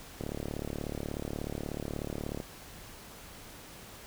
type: click train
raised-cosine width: 2 ms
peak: -22 dBFS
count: 81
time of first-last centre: 0.21-2.402 s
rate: 36.5 Hz
effects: pink hiss -49 dBFS RMS until 4.06 s